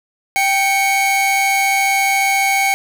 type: tone pair together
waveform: 45% pulse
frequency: 783.8 / 2217 Hz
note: G5 / C#7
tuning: 0 / 0 cents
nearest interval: octave + tritone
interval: 1800 cents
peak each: -16 dBFS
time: 0.36-2.74 s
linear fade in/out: 0 ms
effects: none